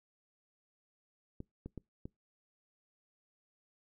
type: clicks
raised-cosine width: 3 ms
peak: -30 dBFS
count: 4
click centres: 1.404 / 1.66 / 1.777 / 2.055 s
effects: noise-tail reverb RT60 0.2 s tail -25 dB re dry